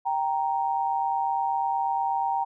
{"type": "tone pair together", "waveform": "sine", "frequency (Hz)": [784, 932.3], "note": ["G5", "A#5"], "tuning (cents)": [0, 0], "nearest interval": "minor third", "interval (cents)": 300, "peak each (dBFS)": -26, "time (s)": [0.05, 2.45], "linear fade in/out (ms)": 20, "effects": []}